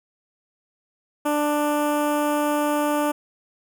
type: tone with notch filter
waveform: 15% pulse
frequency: 295.4 Hz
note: D4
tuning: 10 cents sharp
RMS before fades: -22 dBFS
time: 1.25-3.12 s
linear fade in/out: 10 ms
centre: 4300 Hz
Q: 0.59
effects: none